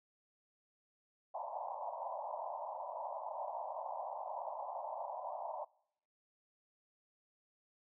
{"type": "band-pass noise", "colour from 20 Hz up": "white", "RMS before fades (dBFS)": -43, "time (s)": [1.34, 5.65], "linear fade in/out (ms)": 10, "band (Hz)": [570, 1000], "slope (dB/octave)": 96, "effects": ["noise-tail reverb RT60 0.7 s tail -24 dB re dry"]}